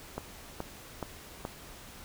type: click train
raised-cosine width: 1 ms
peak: -20 dBFS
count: 4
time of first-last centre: 0.18-1.451 s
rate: 2.36 Hz
effects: pink hiss -49 dBFS RMS until 2.04 s